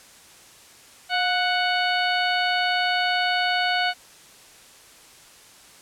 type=harmonic tone with a mistuned harmonic; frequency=740 Hz; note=F#5; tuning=in tune; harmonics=1 / 2 / 3 / 4 / 5 / 6; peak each=-24 / -25 / -29 / -28 / -34 / -31 dBFS; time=1.09-3.94 s; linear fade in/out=50 ms; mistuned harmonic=1; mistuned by=-50 cents; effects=white hiss -49 dBFS RMS until 5.81 s + low-pass 10000 Hz 12 dB/octave